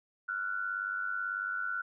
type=tone pair together; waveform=sine; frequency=1381.8 / 1480 Hz; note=F6 / F#6; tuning=-19 / 0 cents; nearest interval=minor second; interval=119 cents; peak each=-36 / -34 dBFS; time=0.28-1.82 s; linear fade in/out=10 ms; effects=none